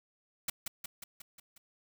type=noise with echo; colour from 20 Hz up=white; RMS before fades=-33 dBFS; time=0.48-0.5 s; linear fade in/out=5 ms; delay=180 ms; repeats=6; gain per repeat=-4 dB; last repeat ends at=1.58 s; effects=none